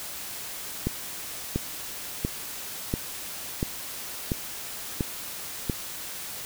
click train, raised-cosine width 3 ms, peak -12 dBFS, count 8, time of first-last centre 0.87-5.698 s, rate 1.45 Hz, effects white hiss -37 dBFS RMS until 6.45 s

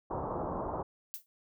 white low-pass noise, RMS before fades -36 dBFS, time 0.1-0.83 s, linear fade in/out 10 ms, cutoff 1100 Hz, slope 48 dB/octave
violet noise with exponential decay, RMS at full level -36 dBFS, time 1.14-1.26 s, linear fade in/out 0 ms, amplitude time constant 24 ms
effects none

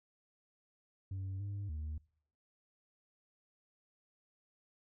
sine tone with pitch steps, 95.8 / 100.5 / 76.7 Hz, G2 / G2 / D#2, -39 / +44 / -24 cents, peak -35 dBFS, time 1.11-1.98 s, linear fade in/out 5 ms, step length 290 ms, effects noise-tail reverb RT60 0.6 s tail -26 dB re dry + tanh soft clip ceiling -37 dBFS

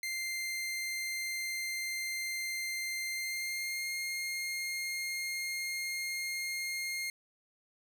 sawtooth tone with pitch glide, 2093 to 2128 Hz, C7 to C7, 0 to +29 cents, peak -31 dBFS, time 0.03-7.1 s, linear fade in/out 2 ms, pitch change +29 cents, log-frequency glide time 3.11-3.92 s, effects none

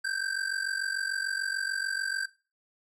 square ring-modulated tone, 1568 Hz, G6, in tune, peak -27 dBFS, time 0.04-2.26 s, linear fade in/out 10 ms, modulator 23.4 Hz, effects noise-tail reverb RT60 0.3 s tail -17 dB re dry + low-pass 10000 Hz 12 dB/octave

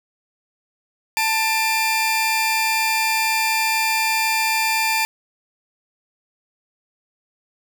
sawtooth tone pair together, 886.3 / 2386 Hz, A5 / D7, +12 / +27 cents, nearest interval octave + perfect fourth, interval 1715 cents, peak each -17 dBFS, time 1.17-5.05 s, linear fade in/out 0 ms, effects none

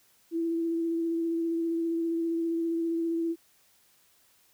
sine tone with vibrato, 332.3 Hz, E4, 14 cents sharp, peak -26 dBFS, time 0.31-3.36 s, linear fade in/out 50 ms, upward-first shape sine, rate 15 Hz, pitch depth 16 cents each way, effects white hiss -64 dBFS RMS until 4.53 s

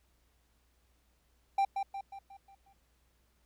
triangle tone with echo, 788 Hz, G5, 9 cents sharp, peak -23 dBFS, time 1.58-1.65 s, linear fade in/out 5 ms, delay 180 ms, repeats 6, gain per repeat -6 dB, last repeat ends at 2.73 s, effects added 60 Hz sine -70 dBFS peak until 3.45 s + pink hiss -74 dBFS RMS until 3.45 s

